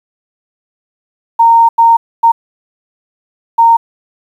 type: tone bursts at uneven times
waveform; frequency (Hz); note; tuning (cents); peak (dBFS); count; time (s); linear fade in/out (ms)
sine; 922; A#5; -19; -3; 4; 1.39-1.69 / 1.78-1.97 / 2.23-2.32 / 3.58-3.77; 10
effects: 7-bit